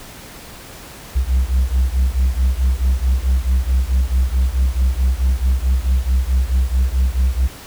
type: beating tone pair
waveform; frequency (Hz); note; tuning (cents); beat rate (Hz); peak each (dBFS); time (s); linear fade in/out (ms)
sine; 62.1 / 66.7; B1 / C2; +10 / +34; 4.6; -14 / -15; 1.15-7.48; 20
effects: tanh soft clip ceiling -10 dBFS + pink hiss -37 dBFS RMS until 7.66 s